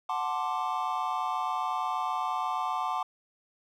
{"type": "chord", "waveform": "triangle", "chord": "D dominant seventh", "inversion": "first", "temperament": "equal", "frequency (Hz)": [740, 880, 1046.5, 1174.7], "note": ["F#5", "A5", "C6", "D6"], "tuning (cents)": [0, 0, 0, 0], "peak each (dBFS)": -32, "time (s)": [0.09, 3.03], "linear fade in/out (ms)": 5, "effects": []}